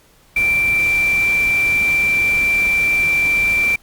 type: tone in noise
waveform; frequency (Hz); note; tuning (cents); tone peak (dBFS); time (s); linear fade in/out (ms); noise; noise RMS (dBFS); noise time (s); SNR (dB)
sine; 2349; D7; 0; -13; 0.36-3.76; 5; pink; -30; 0.36-3.76; +14
effects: pink hiss -52 dBFS RMS until 3.82 s + Opus 48 kbps